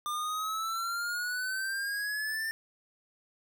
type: exponential sweep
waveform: square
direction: up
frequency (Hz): 1195 to 1801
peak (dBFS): -32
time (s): 0.06-2.51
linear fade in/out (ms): 0
effects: none